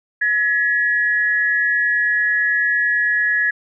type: tone pair together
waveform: sine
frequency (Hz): 1685 / 1914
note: G#6 / A#6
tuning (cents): +25 / +45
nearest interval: major second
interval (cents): 220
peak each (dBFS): -16 / -20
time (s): 0.21-3.51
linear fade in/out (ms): 10
effects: none

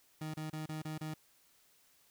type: tone bursts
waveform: 30% pulse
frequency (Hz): 155.56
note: D#3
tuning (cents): 0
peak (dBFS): -36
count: 6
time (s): 0.21-1.14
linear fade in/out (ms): 5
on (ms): 130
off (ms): 30
effects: white hiss -68 dBFS RMS until 2.1 s

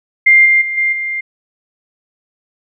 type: tone with level steps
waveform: sine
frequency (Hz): 2100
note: C7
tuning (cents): +6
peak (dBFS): -4 / -7 / -17 / -11 / -17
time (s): 0.26-1.21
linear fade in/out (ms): 10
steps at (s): 0.45 / 0.61 / 0.77 / 0.92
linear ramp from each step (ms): 10
effects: none

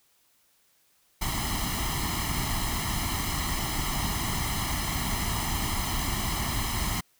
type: noise with comb filter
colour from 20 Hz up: pink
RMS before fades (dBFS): -29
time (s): 1.21-7.01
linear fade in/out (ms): 10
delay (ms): 0.98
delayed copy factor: +0.8
effects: white hiss -66 dBFS RMS until 7.19 s

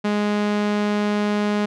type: tone with low-pass filter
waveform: sawtooth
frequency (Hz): 207.7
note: G#3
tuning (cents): 0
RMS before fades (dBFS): -21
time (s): 0.04-1.66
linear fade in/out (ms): 10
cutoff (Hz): 4500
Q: 0.57
effects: none

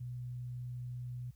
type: tone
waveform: sine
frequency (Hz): 123.47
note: B2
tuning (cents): 0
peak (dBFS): -39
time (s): 0-1.31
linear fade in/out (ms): 10
effects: added 60 Hz sine -59 dBFS peak until 1.35 s + white hiss -75 dBFS RMS until 1.35 s

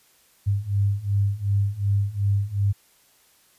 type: beating tone pair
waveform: sine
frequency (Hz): 98.9 / 101.6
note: G2 / G#2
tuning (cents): +16 / -38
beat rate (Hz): 2.7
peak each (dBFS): -24 / -22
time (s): 0.46-2.73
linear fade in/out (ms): 20
effects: white hiss -59 dBFS RMS until 3.58 s + resampled to 32000 Hz

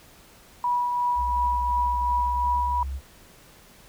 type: tone with tremolo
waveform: sine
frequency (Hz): 974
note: B5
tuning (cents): -24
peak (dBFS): -20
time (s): 0.64-2.83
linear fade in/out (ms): 2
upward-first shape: triangle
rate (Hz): 2.8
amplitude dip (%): 35
type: tone with pitch glide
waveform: sine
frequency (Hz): 61.74 to 67.33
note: B1 to C#2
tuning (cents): 0 to -50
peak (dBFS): -28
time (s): 1.15-3.01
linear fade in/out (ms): 50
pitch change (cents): +150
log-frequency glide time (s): 2.2-2.76
effects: pink hiss -52 dBFS RMS until 3.88 s

